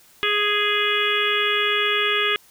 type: harmonic tone with a mistuned harmonic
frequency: 415.3 Hz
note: G#4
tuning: in tune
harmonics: 1 / 3 / 4 / 5 / 6 / 7 / 8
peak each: -26 / -26 / -26 / -26 / -26 / -26 / -26 dBFS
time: 0.23-2.36 s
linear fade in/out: 0 ms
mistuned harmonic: 8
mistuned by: +16 cents
effects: white hiss -53 dBFS RMS until 2.5 s